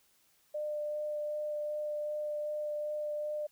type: tone with vibrato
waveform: sine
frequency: 599 Hz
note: D5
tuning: 34 cents sharp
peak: -33 dBFS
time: 0.54-3.47 s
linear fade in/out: 10 ms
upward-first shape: sine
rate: 2.6 Hz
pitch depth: 9 cents each way
effects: white hiss -69 dBFS RMS until 3.51 s